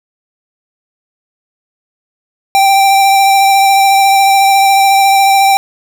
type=tone with vibrato; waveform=square; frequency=784 Hz; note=G5; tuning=in tune; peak=-6 dBFS; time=2.55-5.57 s; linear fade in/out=0 ms; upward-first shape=sine; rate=14 Hz; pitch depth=16 cents each way; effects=none